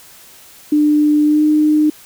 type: tone with pitch glide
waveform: sine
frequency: 298.8 to 304 Hz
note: D4 to D#4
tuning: +30 to -40 cents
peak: -9 dBFS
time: 0.72-1.9 s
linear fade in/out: 5 ms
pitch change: +30 cents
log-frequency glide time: 1.24-1.43 s
effects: white hiss -42 dBFS RMS until 2.05 s